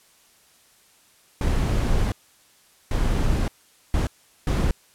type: noise bursts at uneven times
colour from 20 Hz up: brown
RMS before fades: -21 dBFS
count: 4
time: 1.41-2.12 / 2.91-3.48 / 3.94-4.07 / 4.47-4.71 s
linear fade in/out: 2 ms
effects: white hiss -57 dBFS RMS until 4.94 s + low-pass 12000 Hz 12 dB/octave